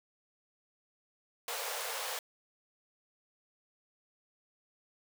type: high-pass noise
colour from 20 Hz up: pink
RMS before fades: -38 dBFS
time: 1.48-2.19 s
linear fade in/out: 2 ms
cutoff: 450 Hz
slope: 96 dB/octave
effects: none